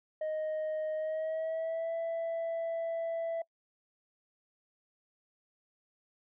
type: tone with pitch glide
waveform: sine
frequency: 622.3 to 663.1 Hz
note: D#5 to E5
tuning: 0 to +10 cents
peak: -29 dBFS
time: 0.21-3.42 s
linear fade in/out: 5 ms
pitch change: +110 cents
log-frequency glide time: 0.95-1.94 s
effects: noise-tail reverb RT60 0.1 s tail -25 dB re dry + tanh soft clip ceiling -31 dBFS